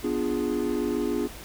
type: chord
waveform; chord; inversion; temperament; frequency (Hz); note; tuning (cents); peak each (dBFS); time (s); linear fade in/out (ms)
triangle; B diminished seventh; none; equal; 246.9 / 293.7 / 349.2 / 415.3; B3 / D4 / F4 / Ab4; 0 / 0 / 0 / 0; -28; 0.03-1.28; 20
effects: added 50 Hz sine -46 dBFS peak until 1.44 s + pink hiss -43 dBFS RMS until 1.44 s